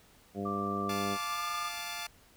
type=harmonic tone; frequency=99.6 Hz; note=G2; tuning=28 cents sharp; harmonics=1 / 2 / 3 / 4 / 5 / 6 / 7; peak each=-44 / -36 / -41 / -39 / -44 / -46 / -42 dBFS; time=0.34-1.18 s; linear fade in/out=50 ms
type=tone with pitch glide; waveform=sine; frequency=1174.7 to 1202.9 Hz; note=D6 to D6; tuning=0 to +41 cents; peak=-34 dBFS; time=0.45-1.69 s; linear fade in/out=10 ms; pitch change=+41 cents; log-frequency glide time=1.26-1.46 s
type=chord; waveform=10% pulse; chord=D minor; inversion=first; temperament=equal with one note detuned; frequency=698.5 / 870.9 / 1174.7 Hz; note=F5 / A5 / D6; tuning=0 / -18 / 0 cents; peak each=-33 dBFS; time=0.89-2.07 s; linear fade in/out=5 ms
effects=pink hiss -61 dBFS RMS until 2.36 s